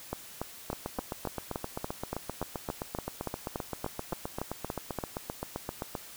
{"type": "two click trains", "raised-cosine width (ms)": 1, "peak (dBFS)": [-18, -19], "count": [18, 41], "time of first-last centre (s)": [[0.13, 4.987], [0.73, 5.952]], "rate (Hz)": [3.5, 7.66], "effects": ["white hiss -48 dBFS RMS until 6.16 s"]}